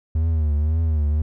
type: tone with vibrato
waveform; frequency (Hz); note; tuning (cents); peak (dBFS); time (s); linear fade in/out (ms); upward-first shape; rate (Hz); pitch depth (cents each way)
triangle; 77.6; D#2; -4; -15; 0.15-1.22; 5; triangle; 1.9; 110
effects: none